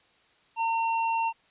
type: tone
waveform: square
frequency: 910 Hz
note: A#5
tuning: 42 cents flat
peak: -25 dBFS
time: 0.56-1.33 s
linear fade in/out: 50 ms
effects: white hiss -63 dBFS RMS until 1.5 s + resampled to 8000 Hz